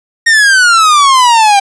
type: exponential sweep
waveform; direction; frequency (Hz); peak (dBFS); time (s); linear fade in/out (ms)
45% pulse; down; 1864.7 to 784; -4; 0.26-1.6; 10
effects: resampled to 22050 Hz + 7-bit